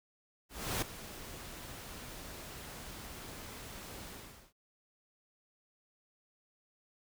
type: noise with ADSR envelope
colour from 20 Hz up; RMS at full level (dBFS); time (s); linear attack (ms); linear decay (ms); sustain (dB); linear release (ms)
pink; -33; 0.49-4.53; 330; 6; -14; 450
effects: none